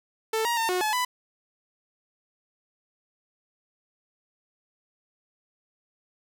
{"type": "tone with pitch steps", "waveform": "sawtooth", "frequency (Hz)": [442.8, 944, 906, 363.9, 857, 996], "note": ["A4", "A#5", "A#5", "F#4", "A5", "B5"], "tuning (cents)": [11, 22, -50, -29, -46, 14], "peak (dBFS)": -20, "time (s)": [0.33, 1.05], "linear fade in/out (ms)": 5, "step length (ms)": 120, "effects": []}